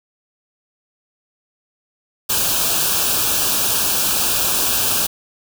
white band-stop noise, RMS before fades -18 dBFS, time 2.29-5.07 s, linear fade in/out 10 ms, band 1700 to 2400 Hz, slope 96 dB/octave, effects none

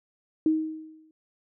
sine tone with exponential decay, 314.8 Hz, D#4, 20 cents sharp, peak -17 dBFS, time 0.46-1.11 s, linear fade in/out 2 ms, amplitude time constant 140 ms, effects none

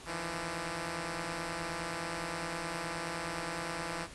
5% pulse tone cluster, 159.9 / 169.5 / 298.8 Hz, D#3 / E3 / D4, +48 / +49 / +30 cents, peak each -31 / -26 / -35 dBFS, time 0.05-4.08 s, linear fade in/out 50 ms, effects pink hiss -50 dBFS RMS until 4.14 s + resampled to 24000 Hz

